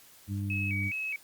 harmonic tone, 99.7 Hz, G2, 30 cents sharp, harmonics 1 / 2 / 3, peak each -31 / -37 / -41 dBFS, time 0.27-0.92 s, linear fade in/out 50 ms
sine tone with vibrato, 2416 Hz, D7, 48 cents sharp, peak -31 dBFS, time 0.5-1.16 s, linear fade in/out 2 ms, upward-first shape square, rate 2.4 Hz, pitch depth 110 cents each way
effects white hiss -56 dBFS RMS until 1.23 s + Opus 48 kbps

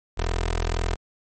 15% pulse tone with notch filter, 41.95 Hz, E1, 31 cents sharp, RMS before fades -25 dBFS, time 0.17-0.96 s, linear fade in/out 20 ms, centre 150 Hz, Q 0.62, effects MP3 32 kbps

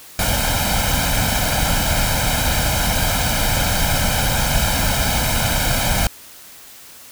pink noise with comb filter, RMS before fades -18 dBFS, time 0.19-6.07 s, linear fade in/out 2 ms, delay 1.3 ms, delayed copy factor +0.8, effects white hiss -41 dBFS RMS until 7.11 s

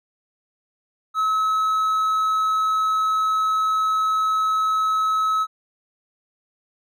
triangle tone, 1289 Hz, E6, 39 cents flat, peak -16 dBFS, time 1.14-5.47 s, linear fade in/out 50 ms, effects none

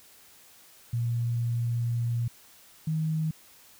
sine tone pair in turn, 118.2 / 157.78 Hz, A#2 / D#3, +24 / +24 cents, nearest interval perfect fourth, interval 500 cents, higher second, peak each -25 dBFS, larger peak neither, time 0.93-2.28 / 2.87-3.31 s, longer first, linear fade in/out 5 ms, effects white hiss -55 dBFS RMS until 3.79 s

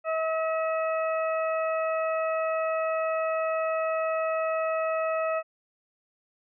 harmonic tone, 642 Hz, E5, 46 cents flat, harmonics 1 / 2 / 3 / 4, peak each -26 / -31 / -40 / -38 dBFS, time 0.04-5.43 s, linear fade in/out 50 ms, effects none

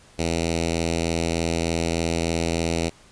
5% pulse tone with notch filter, 83.3 Hz, E2, 19 cents sharp, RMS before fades -24 dBFS, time 0.18-2.9 s, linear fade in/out 20 ms, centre 1100 Hz, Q 0.71, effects pink hiss -52 dBFS RMS until 3.11 s + resampled to 22050 Hz

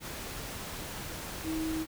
sine tone in noise, 318.4 Hz, D#4, 40 cents sharp, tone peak -31 dBFS, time 1.43-1.86 s, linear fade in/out 50 ms, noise pink, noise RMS -40 dBFS, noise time 0-1.87 s, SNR +6 dB, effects none

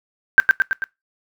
sine tone with echo, 1568 Hz, G6, in tune, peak -4 dBFS, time 0.38-0.4 s, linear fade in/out 0 ms, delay 110 ms, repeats 4, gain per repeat -4 dB, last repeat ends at 0.84 s, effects noise-tail reverb RT60 0.2 s tail -21 dB re dry

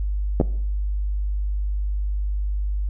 clicks, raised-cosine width 2 ms, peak -5 dBFS, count 2, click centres 0.401 / 0.412 s, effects noise-tail reverb RT60 0.7 s tail -19 dB re dry + added 50 Hz sine -21 dBFS peak until 2.89 s

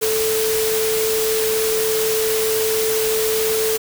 sine tone in noise, 439.7 Hz, A4, 1 cent flat, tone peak -18 dBFS, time 0.01-3.78 s, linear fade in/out 20 ms, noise white, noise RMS -23 dBFS, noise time 0.01-3.78 s, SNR +2 dB, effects none

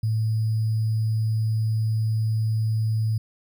sine tone with sample-and-hold, 110 Hz, A2, in tune, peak -20 dBFS, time 0.03-3.18 s, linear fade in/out 5 ms, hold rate 4900 Hz, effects none

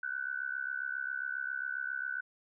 sine tone with amplitude modulation, 1500 Hz, F#6, 23 cents sharp, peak -30 dBFS, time 0.03-2.21 s, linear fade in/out 5 ms, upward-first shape sine, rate 67.4 Hz, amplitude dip 90%, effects none

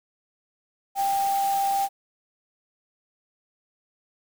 sine tone in noise, 790 Hz, G5, 13 cents sharp, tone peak -21 dBFS, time 0.95-1.89 s, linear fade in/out 50 ms, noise white, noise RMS -36 dBFS, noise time 0.95-1.89 s, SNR +12 dB, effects none

